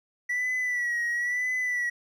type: tone with vibrato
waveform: triangle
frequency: 1951 Hz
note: B6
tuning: 22 cents flat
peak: -23 dBFS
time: 0.29-1.9 s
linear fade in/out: 10 ms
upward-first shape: sine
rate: 1 Hz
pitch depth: 53 cents each way
effects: tanh soft clip ceiling -19 dBFS